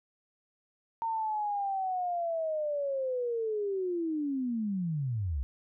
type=linear sweep; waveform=sine; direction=down; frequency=917 to 60.3 Hz; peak=-29 dBFS; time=1.02-5.43 s; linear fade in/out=0 ms; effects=none